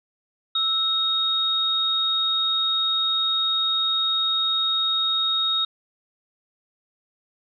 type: tone pair together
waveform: sine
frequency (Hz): 1318.5 / 3740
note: E6 / A#7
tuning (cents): 0 / +5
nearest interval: octave + tritone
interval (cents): 1805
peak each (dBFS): -29 / -20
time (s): 0.55-5.65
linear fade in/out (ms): 5
effects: none